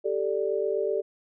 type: chord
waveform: sine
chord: G suspended second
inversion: none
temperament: equal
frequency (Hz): 392 / 440 / 587.3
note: G4 / A4 / D5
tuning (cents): 0 / 0 / 0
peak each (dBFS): -28 / -28 / -30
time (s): 0.04-1.02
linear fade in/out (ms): 20
effects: none